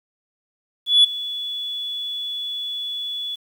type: tone with ADSR envelope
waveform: sine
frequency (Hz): 3421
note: A7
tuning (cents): -49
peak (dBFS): -6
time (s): 0.86-3.36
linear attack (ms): 180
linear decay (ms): 10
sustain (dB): -19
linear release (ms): 16
effects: tanh soft clip ceiling -7 dBFS + 8-bit